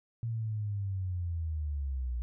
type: linear sweep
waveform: sine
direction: down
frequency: 116.8 to 58.27 Hz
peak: -31 dBFS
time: 0.23-2.22 s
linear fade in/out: 0 ms
effects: none